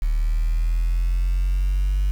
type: linear sweep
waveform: sine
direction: up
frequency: 37.57 to 49 Hz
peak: -16 dBFS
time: 0.02-2.11 s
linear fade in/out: 0 ms
effects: tanh soft clip ceiling -14 dBFS + 7-bit